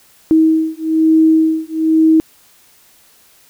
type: beating tone pair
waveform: sine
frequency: 318.2 / 319.3 Hz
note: D#4 / D#4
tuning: +39 / +45 cents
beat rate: 1.1 Hz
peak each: -12 dBFS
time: 0.31-2.2 s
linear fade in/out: 0 ms
effects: white hiss -49 dBFS RMS until 3.49 s